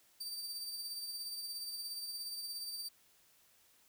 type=tone with tremolo; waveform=sawtooth; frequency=4647 Hz; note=D8; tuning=19 cents flat; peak=-36 dBFS; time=0.2-2.89 s; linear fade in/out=10 ms; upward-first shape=triangle; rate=17 Hz; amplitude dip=45%; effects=white hiss -68 dBFS RMS until 3.88 s